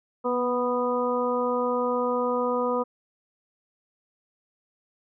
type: harmonic tone with a mistuned harmonic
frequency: 246.9 Hz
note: B3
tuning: in tune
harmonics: 1 / 2 / 3 / 4 / 5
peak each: -30 / -25 / -36 / -30 / -31 dBFS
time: 0.24-2.84 s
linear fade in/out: 20 ms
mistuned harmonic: 1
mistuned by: -16 cents
effects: none